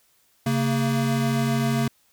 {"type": "tone pair together", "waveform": "square", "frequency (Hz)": [135.9, 229], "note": ["C#3", "A#3"], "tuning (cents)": [-34, -31], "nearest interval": "major sixth", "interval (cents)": 903, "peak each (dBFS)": -24, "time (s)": [0.46, 1.88], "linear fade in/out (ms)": 5, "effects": ["white hiss -63 dBFS RMS until 2.12 s"]}